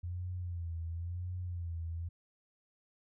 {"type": "tone with vibrato", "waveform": "sine", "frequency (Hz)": 86.5, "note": "F2", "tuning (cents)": -16, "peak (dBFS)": -36, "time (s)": [0.03, 2.09], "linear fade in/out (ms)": 10, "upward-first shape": "sine", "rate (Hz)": 0.96, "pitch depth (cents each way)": 78, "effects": []}